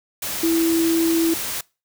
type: tone in noise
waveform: sine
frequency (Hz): 330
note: E4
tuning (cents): +2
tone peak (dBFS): -16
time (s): 0.43-1.34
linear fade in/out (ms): 5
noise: white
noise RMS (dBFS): -27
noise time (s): 0.22-1.61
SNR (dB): +8
effects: noise-tail reverb RT60 0.3 s tail -24 dB re dry